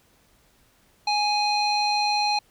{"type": "tone with low-pass filter", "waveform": "square", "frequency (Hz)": 830.6, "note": "G#5", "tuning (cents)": 0, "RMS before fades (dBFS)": -23, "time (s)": [1.07, 2.39], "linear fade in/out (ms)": 5, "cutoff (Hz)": 4300, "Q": 3.5, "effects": ["pink hiss -61 dBFS RMS until 2.5 s"]}